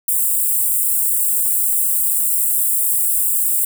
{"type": "high-pass noise", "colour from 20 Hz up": "white", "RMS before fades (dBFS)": -17, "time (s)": [0.08, 3.65], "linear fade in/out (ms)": 5, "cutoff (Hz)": 7700, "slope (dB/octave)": 96, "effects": []}